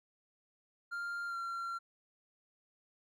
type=tone with pitch glide; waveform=triangle; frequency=1396.9 to 1370.5 Hz; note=F6 to F6; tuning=0 to -33 cents; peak=-35 dBFS; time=0.91-1.79 s; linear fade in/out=20 ms; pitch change=-33 cents; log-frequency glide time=1.27-1.36 s; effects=none